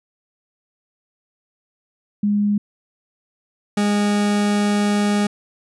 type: tone pair in turn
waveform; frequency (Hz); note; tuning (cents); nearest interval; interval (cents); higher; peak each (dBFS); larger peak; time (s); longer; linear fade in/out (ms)
sine / 40% pulse; 205.9 / 205.9; G#3 / G#3; -15 / -15; unison; 0; neither; -15; neither; 2.23-2.58 / 3.77-5.27; second; 5
effects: resampled to 24000 Hz